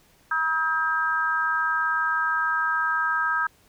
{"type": "harmonic tone", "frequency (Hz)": 319.3, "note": "D#4", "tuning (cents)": 45, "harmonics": [3, 4, 5], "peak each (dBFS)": [-30, -25, -24], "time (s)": [0.31, 3.47], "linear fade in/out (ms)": 5, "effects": ["pink hiss -59 dBFS RMS until 3.68 s"]}